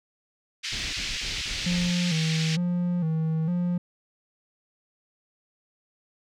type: band-pass noise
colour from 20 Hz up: pink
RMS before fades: -32 dBFS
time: 0.63-2.57 s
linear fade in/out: 20 ms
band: 2100 to 5900 Hz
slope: 24 dB/octave
type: noise bursts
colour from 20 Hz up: brown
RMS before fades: -38 dBFS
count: 5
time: 0.72-1.906 s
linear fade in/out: 5 ms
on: 210 ms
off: 34 ms
type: tone with vibrato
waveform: triangle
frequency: 167.9 Hz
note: E3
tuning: 32 cents sharp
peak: -21 dBFS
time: 1.66-3.78 s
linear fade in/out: 5 ms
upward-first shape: square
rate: 1.1 Hz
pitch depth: 86 cents each way
effects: none